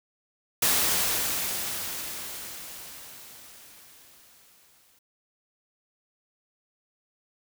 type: noise with exponential decay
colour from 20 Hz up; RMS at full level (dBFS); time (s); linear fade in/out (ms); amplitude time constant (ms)
white; -22; 0.62-4.99; 5; 950
effects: none